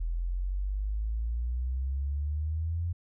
sine exponential sweep, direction up, 40.79 to 87.31 Hz, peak -28 dBFS, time 0-2.93 s, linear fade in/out 10 ms, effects none

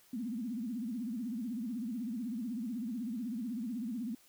sine tone with vibrato, 233.1 Hz, A#3, in tune, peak -35 dBFS, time 0.13-4.15 s, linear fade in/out 5 ms, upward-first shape sine, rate 16 Hz, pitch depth 190 cents each way, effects white hiss -64 dBFS RMS until 4.28 s

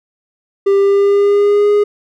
triangle tone with pitch glide, 396 to 413.3 Hz, G4 to G#4, +18 to -8 cents, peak -6 dBFS, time 0.66-1.84 s, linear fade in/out 10 ms, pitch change +74 cents, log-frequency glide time 0.78-1.7 s, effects none

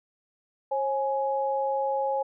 sine tone pair together, 540.2 / 836 Hz, C#5 / G#5, -45 / +11 cents, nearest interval minor sixth, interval 756 cents, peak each -27 / -27 dBFS, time 0.71-2.23 s, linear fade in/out 10 ms, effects none

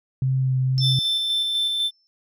sine tone with vibrato, 130.8 Hz, C3, in tune, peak -18 dBFS, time 0.22-0.99 s, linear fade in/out 2 ms, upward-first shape sine, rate 2 Hz, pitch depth 14 cents each way
sine tone with exponential decay, 5310 Hz, E8, 12 cents sharp, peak -24 dBFS, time 0.78-2.07 s, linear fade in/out 0 ms, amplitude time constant 280 ms
triangle tone with tremolo, 3544 Hz, A7, 12 cents sharp, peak -18 dBFS, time 0.8-1.91 s, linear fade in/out 50 ms, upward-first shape square, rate 4 Hz, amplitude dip 25%
effects none

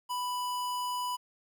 square tone, 990 Hz, B5, 4 cents sharp, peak -32 dBFS, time 0.09-1.17 s, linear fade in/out 20 ms, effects 11-bit

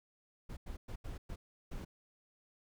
brown noise bursts at uneven times, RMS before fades -43 dBFS, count 6, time 0.49-0.57 / 0.66-0.77 / 0.88-0.96 / 1.04-1.18 / 1.29-1.36 / 1.71-1.85 s, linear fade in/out 10 ms, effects none

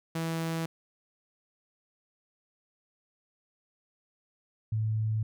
sawtooth / sine tone pair in turn, 163.8 / 109.32 Hz, E3 / A2, -11 / -11 cents, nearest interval perfect fifth, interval 700 cents, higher first, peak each -26 dBFS, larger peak neither, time 0.15-0.66 / 4.72-5.23 s, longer neither, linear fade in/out 5 ms, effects none

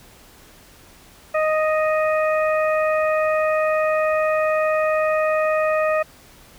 harmonic tone, 622.3 Hz, D#5, in tune, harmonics 1 / 2 / 3 / 4, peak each -18 / -24 / -28 / -30 dBFS, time 1.34-6.03 s, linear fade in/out 10 ms, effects pink hiss -48 dBFS RMS until 6.58 s

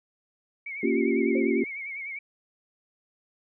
sine tone with vibrato, 2206 Hz, C#7, 9 cents flat, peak -33 dBFS, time 0.66-2.19 s, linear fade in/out 5 ms, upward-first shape triangle, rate 10 Hz, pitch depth 92 cents each way
sine chord, G half-diminished seventh, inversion first, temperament equal with one note detuned, 233.1 / 277.2 / 349.2 / 388.6 Hz, Bb3 / Db4 / F4 / G4, 0 / 0 / 0 / -15 cents, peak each -27 dBFS, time 0.83-1.64 s, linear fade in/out 5 ms
sine tone with exponential decay, 527 Hz, C5, 12 cents sharp, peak -28 dBFS, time 1.35-1.55 s, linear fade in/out 5 ms, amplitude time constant 43 ms
effects none

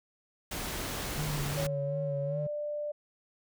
pink noise, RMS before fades -36 dBFS, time 0.51-1.67 s, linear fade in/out 5 ms
triangle tone with vibrato, 147 Hz, D3, 2 cents sharp, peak -31 dBFS, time 1.17-2.47 s, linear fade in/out 5 ms, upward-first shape sine, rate 2.7 Hz, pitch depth 58 cents each way
sine tone with pitch glide, 559 to 592.2 Hz, C#5 to D5, +14 to +14 cents, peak -32 dBFS, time 1.57-2.92 s, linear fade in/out 10 ms, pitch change +100 cents, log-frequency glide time 2.29-2.41 s
effects none

